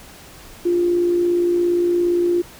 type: tone with amplitude modulation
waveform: sine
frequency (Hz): 349.2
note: F4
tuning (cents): 0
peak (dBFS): -13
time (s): 0.65-2.42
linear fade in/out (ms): 10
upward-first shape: sine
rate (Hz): 57.3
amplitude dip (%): 35
effects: pink hiss -42 dBFS RMS until 2.59 s